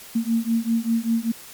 sine beating tone pair, 226.5 / 231.6 Hz, A#3 / A#3, -50 / -11 cents, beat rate 5.1 Hz, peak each -22 dBFS, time 0.15-1.32 s, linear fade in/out 10 ms, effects white hiss -42 dBFS RMS until 1.53 s + MP3 96 kbps

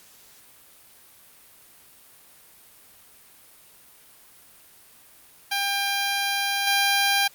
10% pulse tone with level steps, 798 Hz, G5, 31 cents sharp, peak -15 / -11 dBFS, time 5.51-7.28 s, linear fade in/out 10 ms, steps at 6.67 s, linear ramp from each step 2 ms, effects white hiss -52 dBFS RMS until 7.34 s + Opus 48 kbps

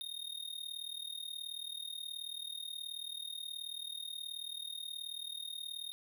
square tone with amplitude modulation, 3700 Hz, A#7, 14 cents flat, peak -38 dBFS, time 0.01-5.92 s, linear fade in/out 0 ms, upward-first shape sine, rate 38.6 Hz, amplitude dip 85%, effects none

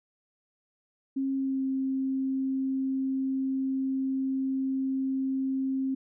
sine tone with pitch glide, 269.8 to 266.1 Hz, C#4 to C4, -47 to +29 cents, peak -26 dBFS, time 1.16-5.95 s, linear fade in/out 10 ms, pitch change -24 cents, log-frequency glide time 1.32-1.63 s, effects none

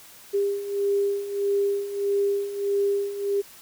sine beating tone pair, 400 / 401.6 Hz, G4 / G4, +35 / +42 cents, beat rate 1.6 Hz, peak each -28 / -23 dBFS, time 0.33-3.42 s, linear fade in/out 20 ms, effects white hiss -48 dBFS RMS until 3.61 s

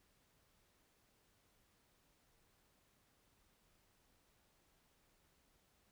silence, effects pink hiss -75 dBFS RMS until 5.91 s

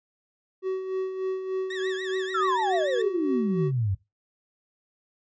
triangle tone with tremolo, 377.5 Hz, F#4, 35 cents sharp, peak -22 dBFS, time 0.62-3.72 s, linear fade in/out 50 ms, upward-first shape sine, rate 3.4 Hz, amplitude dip 55%
30% pulse tone with vibrato, 1784 Hz, A6, 23 cents sharp, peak -31 dBFS, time 1.7-3.02 s, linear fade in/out 5 ms, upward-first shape triangle, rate 6.9 Hz, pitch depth 160 cents each way
sine exponential sweep, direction down, 1406 to 91 Hz, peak -23 dBFS, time 2.34-3.95 s, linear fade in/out 10 ms
effects noise-tail reverb RT60 0.2 s tail -17 dB re dry + resampled to 16000 Hz

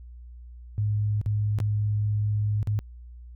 sine tone with dropouts, 104.9 Hz, G#2, 18 cents sharp, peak -22 dBFS, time 0.78-2.79 s, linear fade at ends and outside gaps 0 ms, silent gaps 1.214-1.261 / 1.587-1.602 / 2.629-2.673 s, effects added 60 Hz sine -41 dBFS peak until 3.35 s

